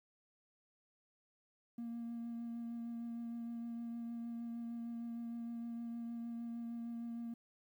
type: tone with vibrato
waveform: triangle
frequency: 233.5 Hz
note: A#3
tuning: 3 cents sharp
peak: -38 dBFS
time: 1.78-7.34 s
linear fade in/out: 5 ms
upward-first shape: triangle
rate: 6.5 Hz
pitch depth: 16 cents each way
effects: tanh soft clip ceiling -36 dBFS + 12-bit